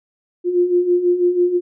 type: beating tone pair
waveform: sine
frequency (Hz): 350 / 356.1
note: F4 / F4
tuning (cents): +4 / +34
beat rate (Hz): 6.1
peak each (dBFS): -20 / -14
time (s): 0.44-1.61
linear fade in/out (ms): 50
effects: none